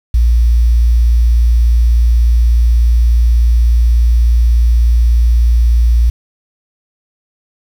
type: tone with quantisation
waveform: sine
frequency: 58.27 Hz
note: A#1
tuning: in tune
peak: -6 dBFS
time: 0.14-6.1 s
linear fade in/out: 5 ms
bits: 6
effects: none